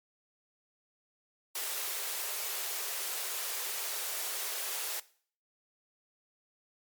white high-pass noise, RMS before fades -36 dBFS, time 1.55-5 s, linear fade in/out 5 ms, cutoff 360 Hz, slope 96 dB/octave, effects noise-tail reverb RT60 0.5 s tail -19 dB re dry + MP3 96 kbps

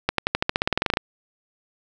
accelerating click train, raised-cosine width 0.3 ms, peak -3 dBFS, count 16, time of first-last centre 0.09-0.971 s, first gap 93 ms, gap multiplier 0.93, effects none

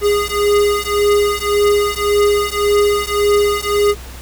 square beating tone pair, 410.1 / 411.9 Hz, G#4 / G#4, -22 / -14 cents, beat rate 1.8 Hz, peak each -16 dBFS, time 0.01-3.95 s, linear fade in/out 50 ms, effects added 63 Hz sine -31 dBFS peak until 4.21 s + pink hiss -36 dBFS RMS until 4.21 s

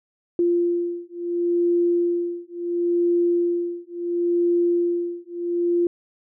sine beating tone pair, 346.4 / 347.12 Hz, F4 / F4, -14 / -10 cents, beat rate 0.72 Hz, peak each -22 dBFS, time 0.39-5.87 s, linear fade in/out 2 ms, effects none

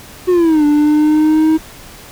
triangle exponential two-way sweep, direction down then up, 370 to 293.7 to 317.6 Hz, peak -6 dBFS, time 0.27-1.58 s, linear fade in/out 20 ms, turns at 0.65 s, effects pink hiss -36 dBFS RMS until 2.11 s

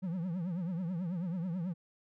triangle tone with vibrato, 176.1 Hz, F3, 15 cents sharp, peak -31 dBFS, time 0.02-1.74 s, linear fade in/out 20 ms, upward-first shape triangle, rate 9.2 Hz, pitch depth 180 cents each way, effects none

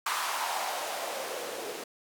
blue noise with band-pass filter sweep, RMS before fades -34 dBFS, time 0.06-1.84 s, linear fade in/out 5 ms, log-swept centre 1100 to 390 Hz, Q 3.1, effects none

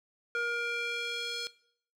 square tone with band-pass filter sweep, 472.5 Hz, A#4, 23 cents sharp, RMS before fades -34 dBFS, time 0.35-1.47 s, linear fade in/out 0 ms, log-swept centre 1600 to 4100 Hz, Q 2.2, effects noise-tail reverb RT60 0.6 s tail -20 dB re dry

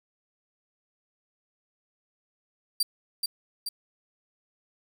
sawtooth tone with echo, 4699 Hz, D8, in tune, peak -19 dBFS, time 2.8-2.83 s, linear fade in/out 5 ms, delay 430 ms, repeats 2, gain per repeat -4 dB, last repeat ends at 3.69 s, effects 9-bit

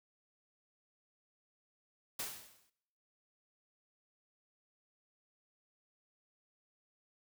white noise with exponential decay, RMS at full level -37 dBFS, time 2.19-2.7 s, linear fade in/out 5 ms, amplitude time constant 110 ms, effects noise-tail reverb RT60 0.9 s tail -24 dB re dry

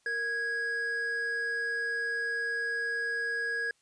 triangle tone pair together, 464.4 / 1655 Hz, A#4 / G#6, -7 / -6 cents, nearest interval octave + minor seventh, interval 2201 cents, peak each -38 / -28 dBFS, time 0.06-3.71 s, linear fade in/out 2 ms, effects white hiss -70 dBFS RMS until 3.81 s + resampled to 22050 Hz

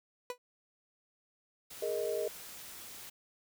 30% pulse tone with exponential decay, 493.9 Hz, B4, in tune, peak -30 dBFS, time 0.3-0.38 s, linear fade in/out 1 ms, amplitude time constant 16 ms
white noise, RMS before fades -48 dBFS, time 1.7-3.1 s, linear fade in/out 10 ms
sine chord, Ab suspended second, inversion none, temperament equal, 415.3 / 466.2 / 622.3 Hz, Ab4 / Bb4 / Eb5, 0 / 0 / 0 cents, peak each -36 dBFS, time 1.82-2.28 s, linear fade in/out 5 ms
effects none

